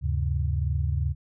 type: tone cluster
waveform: sine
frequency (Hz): 76 / 98.7 / 134.8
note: D#2 / G2 / C#3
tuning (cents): -40 / +12 / -48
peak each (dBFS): -25 / -30 / -29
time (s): 0.01-1.15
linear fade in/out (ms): 50
effects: none